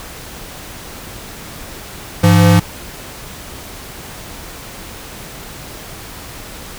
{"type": "tone pair together", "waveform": "square", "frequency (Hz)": [101.6, 170.73], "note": ["G#2", "F3"], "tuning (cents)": [-38, -39], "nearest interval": "major sixth", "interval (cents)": 899, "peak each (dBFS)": -10, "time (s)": [2.23, 2.6], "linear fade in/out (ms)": 10, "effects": ["pink hiss -32 dBFS RMS until 6.78 s"]}